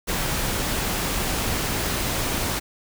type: noise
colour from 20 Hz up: pink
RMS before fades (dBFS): -25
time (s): 0.07-2.6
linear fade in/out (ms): 20
effects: none